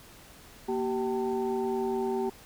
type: tone cluster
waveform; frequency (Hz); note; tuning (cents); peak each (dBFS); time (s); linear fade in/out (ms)
sine; 235.3 / 385.2 / 772 / 896; A#3 / G4 / G5 / A5; +16 / -30 / -27 / +31; -33 / -28 / -37 / -37; 0.68-2.3; 10
effects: tanh soft clip ceiling -18 dBFS + pink hiss -52 dBFS RMS until 2.45 s